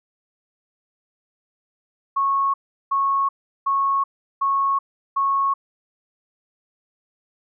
sine tone bursts, 1100 Hz, C#6, 14 cents flat, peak -17 dBFS, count 5, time 2.16-5.54 s, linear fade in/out 10 ms, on 380 ms, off 370 ms, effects none

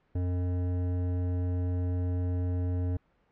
triangle tone with hard clipping, 89.6 Hz, F2, 45 cents sharp, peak -29 dBFS, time 0.15-2.97 s, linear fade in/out 5 ms, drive 16 dB, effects pink hiss -69 dBFS RMS until 3.31 s + low-pass 2000 Hz 12 dB/octave

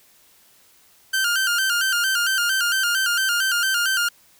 sawtooth tone with vibrato, 1480 Hz, F#6, in tune, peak -15 dBFS, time 1.13-4.09 s, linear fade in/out 10 ms, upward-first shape square, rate 4.4 Hz, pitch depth 81 cents each way, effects white hiss -55 dBFS RMS until 4.39 s

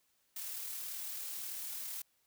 blue noise with amplitude modulation, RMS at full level -41 dBFS, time 0.36-2.02 s, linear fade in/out 5 ms, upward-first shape sine, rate 38.2 Hz, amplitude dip 25%, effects white hiss -75 dBFS RMS until 2.26 s

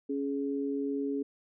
sine tone pair together, 277.7 / 420 Hz, C#4 / G#4, +3 / +19 cents, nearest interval perfect fifth, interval 716 cents, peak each -31 / -34 dBFS, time 0.09-1.23 s, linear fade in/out 10 ms, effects none

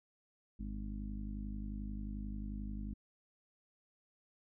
harmonic tone, 51.3 Hz, G#1, 21 cents flat, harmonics 1 / 2 / 3 / 4 / 5 / 6, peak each -41 / -51 / -55 / -45 / -51 / -56 dBFS, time 0.59-2.94 s, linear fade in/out 10 ms, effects none

